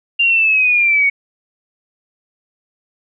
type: linear sweep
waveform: sine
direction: down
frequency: 2794 to 2217 Hz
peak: -10 dBFS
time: 0.19-1.1 s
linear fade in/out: 10 ms
effects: none